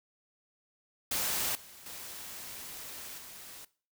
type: noise with level steps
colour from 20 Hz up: white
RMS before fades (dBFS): -32 / -52 / -44 / -48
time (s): 1.11-3.65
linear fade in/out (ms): 5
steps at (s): 1.55 / 1.86 / 3.18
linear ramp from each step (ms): 2
effects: noise-tail reverb RT60 0.4 s tail -19 dB re dry